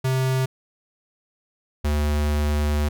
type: tone pair in turn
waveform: square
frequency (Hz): 130.81 / 74.22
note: C3 / D2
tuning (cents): 0 / +19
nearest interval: minor seventh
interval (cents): 981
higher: first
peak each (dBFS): -20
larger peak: neither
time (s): 0.04-0.46 / 1.84-2.89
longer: second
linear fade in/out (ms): 10
effects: none